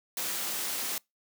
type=noise; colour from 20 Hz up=white; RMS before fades=-33 dBFS; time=0.17-0.98 s; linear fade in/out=2 ms; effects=noise-tail reverb RT60 0.2 s tail -26 dB re dry + high-pass 200 Hz 12 dB/octave